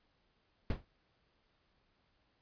brown noise with exponential decay, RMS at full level -30 dBFS, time 0.7-0.85 s, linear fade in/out 2 ms, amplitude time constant 32 ms, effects pink hiss -75 dBFS RMS until 2.41 s + resampled to 11025 Hz

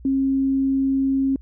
sine tone, 270 Hz, C#4, 45 cents flat, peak -17 dBFS, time 0.05-1.36 s, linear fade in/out 2 ms, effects added 60 Hz sine -40 dBFS peak until 1.41 s

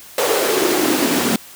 pink noise with high-pass filter sweep, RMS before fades -17 dBFS, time 0.18-1.36 s, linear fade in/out 2 ms, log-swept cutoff 500 to 230 Hz, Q 4.3, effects white hiss -40 dBFS RMS until 1.55 s

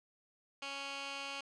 15% pulse tone with band-pass filter, 277.2 Hz, C#4, in tune, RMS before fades -43 dBFS, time 0.62-1.41 s, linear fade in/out 5 ms, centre 3000 Hz, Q 1.2, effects resampled to 22050 Hz + 11-bit

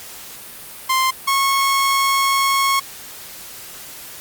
sawtooth tone pair in turn, 1046.5 / 1094.4 Hz, C6 / C#6, 0 / -23 cents, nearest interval minor second, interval 77 cents, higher second, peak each -11 dBFS, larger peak neither, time 0.89-1.11 / 1.27-2.8 s, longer second, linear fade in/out 10 ms, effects white hiss -36 dBFS RMS until 4.2 s + Opus 48 kbps

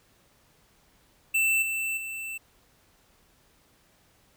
square tone with level steps, 2666 Hz, E7, 19 cents sharp, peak -22 / -28 / -34 dBFS, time 1.34-2.38 s, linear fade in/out 10 ms, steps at 1.62 / 1.97 s, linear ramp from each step 5 ms, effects pink hiss -63 dBFS RMS until 4.36 s

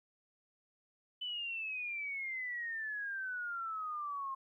sine exponential sweep, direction down, 3019 to 1063 Hz, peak -37 dBFS, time 1.21-4.35 s, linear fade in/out 10 ms, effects 13-bit

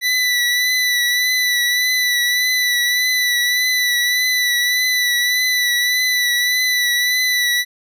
25% pulse tone with vibrato, 1975.5 Hz, B6, in tune, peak -11 dBFS, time 0.01-7.65 s, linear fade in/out 50 ms, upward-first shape triangle, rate 1.7 Hz, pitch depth 34 cents each way, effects none

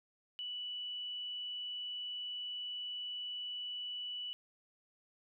sine tone, 2960 Hz, F#7, in tune, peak -39 dBFS, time 0.39-4.33 s, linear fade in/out 0 ms, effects none

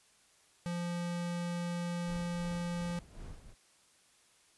square tone, 173.6 Hz, F3, 10 cents flat, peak -35 dBFS, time 0.66-2.99 s, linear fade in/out 0 ms
brown noise with tremolo, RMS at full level -46 dBFS, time 2.05-3.55 s, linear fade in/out 50 ms, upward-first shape sine, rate 2.7 Hz, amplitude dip 65%
effects white hiss -66 dBFS RMS until 4.57 s + resampled to 24000 Hz

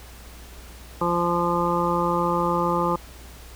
harmonic tone, 173.1 Hz, F3, 15 cents flat, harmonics 1 / 2 / 3 / 5 / 6 / 7, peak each -27 / -27 / -27 / -27 / -27 / -27 dBFS, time 1.01-2.96 s, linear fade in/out 5 ms, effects added 60 Hz sine -42 dBFS peak until 3.55 s + pink hiss -46 dBFS RMS until 3.55 s

